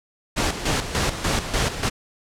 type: noise with tremolo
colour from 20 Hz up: pink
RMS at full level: -21 dBFS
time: 0.36-1.9 s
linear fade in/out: 20 ms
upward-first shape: square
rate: 3.4 Hz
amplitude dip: 65%
effects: low-pass 8000 Hz 12 dB/octave